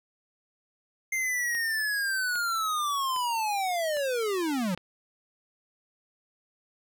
square linear sweep, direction down, 2105 to 168 Hz, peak -27 dBFS, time 1.12-4.75 s, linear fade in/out 5 ms
click train, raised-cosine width 0.3 ms, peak -27 dBFS, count 5, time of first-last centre 1.55-4.776 s, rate 1.24 Hz
effects none

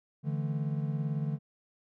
triangle tone cluster, 146.3 / 164.3 / 216.6 Hz, D3 / E3 / A3, -6 / -5 / -27 cents, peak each -29 / -34 / -37 dBFS, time 0.23-1.39 s, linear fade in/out 50 ms, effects none

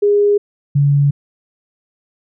sine tone pair in turn, 410 / 142.38 Hz, G#4 / C#3, -22 / +47 cents, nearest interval octave + tritone, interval 1831 cents, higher first, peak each -9 dBFS, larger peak neither, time 0.02-0.38 / 0.75-1.11 s, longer neither, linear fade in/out 10 ms, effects none

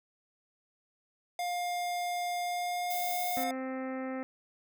square tone with pitch glide, 707 to 716 Hz, F5 to F5, +21 to +43 cents, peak -32 dBFS, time 1.39-3.51 s, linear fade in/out 2 ms, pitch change +22 cents, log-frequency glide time 2.41-3.31 s
violet noise, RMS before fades -38 dBFS, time 2.9-3.44 s, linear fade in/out 5 ms
harmonic tone, 261.4 Hz, C4, 1 cent flat, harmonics 1 / 2 / 3 / 4 / 5 / 6 / 7 / 8 / 9 / 10, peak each -36 / -39 / -45 / -55 / -47 / -56 / -49 / -51 / -59 / -64 dBFS, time 3.37-4.23 s, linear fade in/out 0 ms
effects none

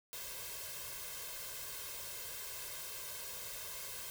white noise with comb filter, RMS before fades -45 dBFS, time 0.13-4.1 s, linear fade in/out 0 ms, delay 1.9 ms, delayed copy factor +0.9, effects none

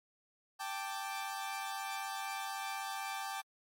sawtooth chord, G suspended second, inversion none, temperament equal, 784 / 880 / 1174.7 Hz, G5 / A5 / D6, 0 / 0 / 0 cents, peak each -37 / -40 / -40 dBFS, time 0.59-3.42 s, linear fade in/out 20 ms, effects MP3 64 kbps

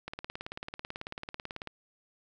click train, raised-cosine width 0.3 ms, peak -22 dBFS, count 30, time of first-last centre 0.08-1.673 s, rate 18.2 Hz, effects none

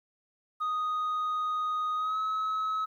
sine tone with pitch glide, 1244.5 to 1285.4 Hz, D#6 to E6, 0 to -44 cents, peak -25 dBFS, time 0.6-2.86 s, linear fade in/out 20 ms, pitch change +56 cents, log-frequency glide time 1.96-2.18 s, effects tanh soft clip ceiling -27 dBFS + 11-bit

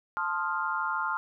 sine chord, F dominant seventh, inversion first, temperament equal, 880 / 1046.5 / 1244.5 / 1396.9 Hz, A5 / C6 / Eb6 / F6, 0 / 0 / 0 / 0 cents, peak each -34 / -33 / -35 / -31 dBFS, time 0.17-1.17 s, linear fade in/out 0 ms, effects none

